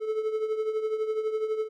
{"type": "tone with tremolo", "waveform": "triangle", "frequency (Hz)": 435.3, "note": "A4", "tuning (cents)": -19, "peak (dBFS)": -21, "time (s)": [0, 1.69], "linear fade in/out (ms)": 50, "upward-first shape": "triangle", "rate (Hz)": 12, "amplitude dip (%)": 70, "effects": []}